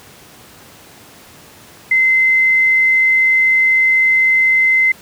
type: tone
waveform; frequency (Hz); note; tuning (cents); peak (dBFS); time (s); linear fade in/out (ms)
sine; 2064; C7; -24; -9; 1.91-4.92; 5
effects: pink hiss -41 dBFS RMS until 5.01 s + high-pass 100 Hz 12 dB/octave